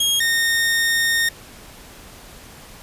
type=tone pair in turn; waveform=sawtooth; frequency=3267 / 1839.9 Hz; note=G#7 / A#6; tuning=-29 / -23 cents; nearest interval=minor seventh; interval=994 cents; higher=first; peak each=-13 dBFS; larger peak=neither; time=0-0.2 / 0.2-1.29 s; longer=second; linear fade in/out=5 ms; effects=pink hiss -42 dBFS RMS until 2.82 s + resampled to 32000 Hz